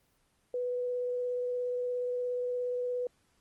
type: tone with vibrato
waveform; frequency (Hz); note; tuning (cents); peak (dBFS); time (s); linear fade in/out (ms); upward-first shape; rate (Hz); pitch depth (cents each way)
sine; 493.9; B4; 0; -30; 0.54-3.07; 2; triangle; 17; 10
effects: pink hiss -71 dBFS RMS until 3.4 s + Opus 24 kbps